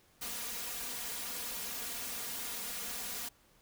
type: noise with comb filter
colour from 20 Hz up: white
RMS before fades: -40 dBFS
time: 0.21-3.29 s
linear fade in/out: 10 ms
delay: 4.2 ms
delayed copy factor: +0.75
effects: pink hiss -66 dBFS RMS until 3.61 s